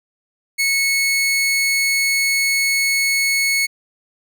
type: tone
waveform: sawtooth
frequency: 2200 Hz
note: C#7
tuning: 14 cents flat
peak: -12 dBFS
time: 0.58-3.67 s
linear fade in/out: 20 ms
effects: none